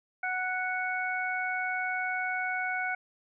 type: harmonic tone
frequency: 740 Hz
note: F#5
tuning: in tune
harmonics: 1 / 2 / 3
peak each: -34 / -32 / -34 dBFS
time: 0.23-2.95 s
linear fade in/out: 5 ms
effects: none